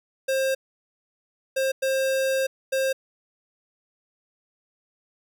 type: tone bursts at uneven times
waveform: square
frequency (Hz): 532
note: C5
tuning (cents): +29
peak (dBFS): -22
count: 4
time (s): 0.28-0.55 / 1.56-1.72 / 1.82-2.47 / 2.72-2.93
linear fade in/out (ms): 10
effects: none